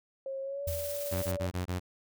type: tone with pitch glide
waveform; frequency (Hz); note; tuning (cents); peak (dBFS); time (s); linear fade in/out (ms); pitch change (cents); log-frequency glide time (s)
sine; 539 to 574.4; C#5 to D5; -49 to -39; -34; 0.26-1.47; 2; +110; 0.42-0.69
type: tone with exponential decay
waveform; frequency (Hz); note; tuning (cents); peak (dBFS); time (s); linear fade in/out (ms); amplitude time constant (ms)
sine; 82.9; E2; +10; -30; 0.67-1.08; 5; 87
type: noise with tremolo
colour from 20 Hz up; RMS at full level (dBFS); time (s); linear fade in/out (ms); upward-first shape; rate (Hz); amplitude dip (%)
blue; -39; 0.67-1.32; 10; square; 18; 25
type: tone bursts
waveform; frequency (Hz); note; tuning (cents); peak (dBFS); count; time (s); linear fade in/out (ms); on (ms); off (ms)
sawtooth; 90.5; F#2; -38; -27; 5; 1.11-1.798; 20; 120; 22
effects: none